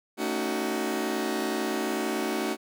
sawtooth chord, D# half-diminished seventh, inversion second, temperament just, 224 / 280 / 311.1 / 373.4 Hz, A3 / C#4 / D#4 / F#4, +31 / +18 / 0 / +16 cents, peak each -29 / -30 / -29 / -27 dBFS, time 0.17-2.57 s, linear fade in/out 50 ms, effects none

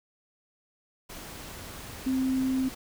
sine tone in noise, 261.6 Hz, C4, in tune, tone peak -24 dBFS, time 2.06-2.69 s, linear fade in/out 10 ms, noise pink, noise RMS -42 dBFS, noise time 1.09-2.75 s, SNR +15 dB, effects none

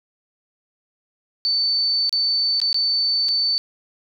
sine tone with dropouts, 4527 Hz, C#8, 36 cents sharp, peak -17 dBFS, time 1.45-3.58 s, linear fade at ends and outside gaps 0 ms, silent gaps 2.094-2.127 / 2.601-2.616 / 2.729-2.744 / 3.285-3.289 s, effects none

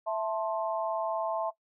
sine chord, A minor, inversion second, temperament just, 660 / 880 / 1056 Hz, E5 / A5 / C6, +2 / 0 / +16 cents, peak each -30 / -34 / -36 dBFS, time 0.06-1.51 s, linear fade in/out 20 ms, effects noise-tail reverb RT60 0.1 s tail -18 dB re dry

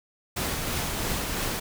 pink noise with tremolo, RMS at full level -28 dBFS, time 0.36-1.6 s, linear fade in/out 10 ms, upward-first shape triangle, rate 3 Hz, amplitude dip 30%, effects none

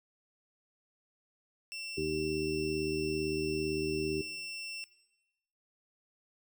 20% pulse tone, 2700 Hz, E7, 41 cents sharp, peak -35 dBFS, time 1.72-4.84 s, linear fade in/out 0 ms
harmonic tone, 77.78 Hz, D#2, in tune, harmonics 1 / 2 / 3 / 4 / 5, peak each -44 / -41 / -45 / -38 / -33 dBFS, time 1.97-4.22 s, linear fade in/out 10 ms
effects noise-tail reverb RT60 1.0 s tail -17 dB re dry

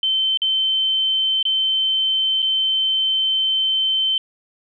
sine tone with dropouts, 3088 Hz, G7, 27 cents flat, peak -16 dBFS, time 0.03-4.18 s, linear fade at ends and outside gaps 2 ms, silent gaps 0.374-0.418 / 1.428-1.452 / 2.421-2.426 s, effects none

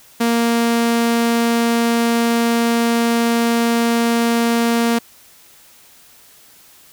sawtooth tone, 233.1 Hz, A#3, in tune, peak -10 dBFS, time 0.2-4.99 s, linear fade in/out 10 ms, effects white hiss -47 dBFS RMS until 6.92 s

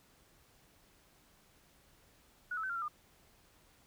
sine tone with pitch steps, 1460 / 1306 / 1530 / 1389 / 1354 / 1211 Hz, F#6 / E6 / G6 / F6 / E6 / D#6, -24 / -17 / -42 / -10 / +46 / -47 cents, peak -35 dBFS, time 2.51-2.882 s, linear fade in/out 5 ms, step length 62 ms, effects pink hiss -66 dBFS RMS until 3.86 s

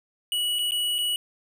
square tone with dropouts, 2932 Hz, F#7, 16 cents flat, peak -24 dBFS, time 0.32-1.16 s, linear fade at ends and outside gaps 1 ms, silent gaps 0.587-0.591 / 0.709-0.719 / 0.983-0.987 s, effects none

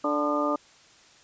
harmonic tone with a mistuned harmonic, 146.83 Hz, D3, in tune, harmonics 2 / 3 / 4 / 5 / 6 / 7 / 8, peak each -28 / -36 / -28 / -40 / -34 / -37 / -28 dBFS, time 0.04-0.56 s, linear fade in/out 5 ms, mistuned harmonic 8, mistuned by +53 cents, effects white hiss -55 dBFS RMS until 1.23 s + resampled to 16000 Hz

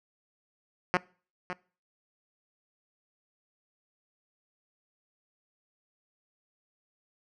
5% pulse tone with echo, 180.6 Hz, F#3, 42 cents flat, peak -11 dBFS, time 0.94-0.97 s, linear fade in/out 0 ms, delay 560 ms, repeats 1, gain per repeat -11 dB, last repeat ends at 1.53 s, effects noise-tail reverb RT60 0.4 s tail -23 dB re dry + low-pass 3000 Hz 12 dB/octave

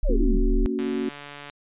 sine tone, 34.65 Hz, C#1, in tune, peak -18 dBFS, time 0.03-0.66 s, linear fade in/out 0 ms
sine exponential sweep, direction down, 651 to 155.4 Hz, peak -26 dBFS, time 0.04-0.4 s, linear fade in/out 50 ms
sine chord, F# major, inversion first, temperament just, 231.2 / 277.5 / 370 Hz, A#3 / C#4 / F#4, -14 / +2 / 0 cents, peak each -28 dBFS, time 0.09-1.09 s, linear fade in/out 5 ms
click train, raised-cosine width 0.3 ms, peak -23 dBFS, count 103, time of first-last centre 0.79-1.498 s, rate 144 Hz
effects resampled to 8000 Hz

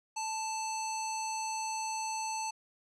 square tone with low-pass filter, 880 Hz, A5, in tune, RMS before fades -36 dBFS, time 0.16-2.51 s, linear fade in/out 10 ms, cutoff 7000 Hz, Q 6.7, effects none

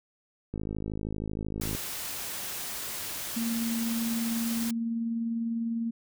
click train, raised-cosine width 3 ms, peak -21 dBFS, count 65, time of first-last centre 0.54-1.75 s, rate 52.9 Hz
white noise, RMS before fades -36 dBFS, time 1.61-4.71 s, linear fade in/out 5 ms
sine tone with tremolo, 230 Hz, A#3, 23 cents flat, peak -26 dBFS, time 3.36-5.91 s, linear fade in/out 10 ms, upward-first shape triangle, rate 20 Hz, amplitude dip 35%
effects none

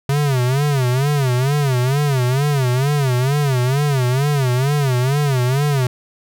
square tone with vibrato, 134.9 Hz, C#3, 47 cents flat, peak -15 dBFS, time 0.09-5.87 s, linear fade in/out 2 ms, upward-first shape sine, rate 2.2 Hz, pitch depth 160 cents each way, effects none

